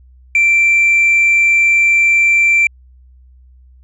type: tone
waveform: sine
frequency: 2349 Hz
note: D7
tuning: in tune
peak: -6 dBFS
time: 0.35-2.67 s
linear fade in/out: 2 ms
effects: tanh soft clip ceiling -6 dBFS + added 63 Hz sine -41 dBFS peak until 3.83 s